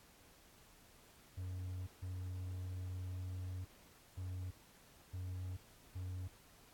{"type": "tone bursts at uneven times", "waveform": "triangle", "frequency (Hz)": 91.6, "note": "F#2", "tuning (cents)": -17, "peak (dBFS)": -39, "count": 5, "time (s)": [[1.37, 1.87], [2.02, 3.65], [4.17, 4.51], [5.13, 5.57], [5.95, 6.28]], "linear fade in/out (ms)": 10, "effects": ["pink hiss -64 dBFS RMS until 6.73 s", "AAC 64 kbps"]}